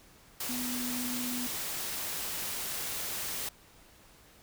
sine tone in noise, 246.9 Hz, B3, in tune, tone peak -35 dBFS, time 0.49-1.47 s, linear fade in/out 5 ms, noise white, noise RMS -36 dBFS, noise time 0.4-3.49 s, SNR -2 dB, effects pink hiss -58 dBFS RMS until 4.42 s

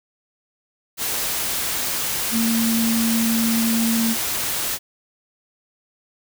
sine tone in noise, 227.8 Hz, A#3, 40 cents flat, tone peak -18 dBFS, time 2.31-4.16 s, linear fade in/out 50 ms, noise white, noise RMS -24 dBFS, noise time 0.97-4.79 s, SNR +3 dB, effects none

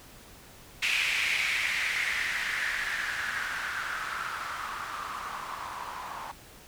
violet noise with low-pass filter sweep, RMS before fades -32 dBFS, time 0.82-6.32 s, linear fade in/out 10 ms, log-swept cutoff 2500 to 940 Hz, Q 4.8, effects pink hiss -51 dBFS RMS until 6.67 s

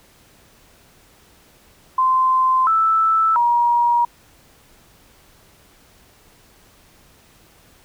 sine tone with pitch steps, 1037 / 1318 / 952 Hz, C6 / E6 / A#5, -16 / -1 / +36 cents, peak -13 dBFS, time 1.98-4.05 s, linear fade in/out 5 ms, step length 690 ms, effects pink hiss -52 dBFS RMS until 7.84 s

